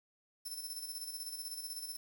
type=tone with tremolo; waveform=15% pulse; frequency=5310 Hz; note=E8; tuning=12 cents sharp; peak=-34 dBFS; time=0.45-1.97 s; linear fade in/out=10 ms; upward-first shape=square; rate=16 Hz; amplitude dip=50%; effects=10-bit